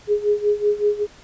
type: tone with tremolo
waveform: sine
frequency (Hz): 415.3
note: G#4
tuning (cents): 0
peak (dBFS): -13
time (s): 0.07-1.07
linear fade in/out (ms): 50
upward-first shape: sine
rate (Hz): 5.3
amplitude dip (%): 85
effects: pink hiss -47 dBFS RMS until 1.23 s + resampled to 16000 Hz